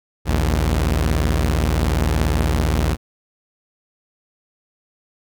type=tone pair together; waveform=sawtooth; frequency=57.24 / 78.1 Hz; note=A#1 / D#2; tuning=-31 / +7 cents; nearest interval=perfect fourth; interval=538 cents; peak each=-15 dBFS; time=0.25-2.97 s; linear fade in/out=50 ms; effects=none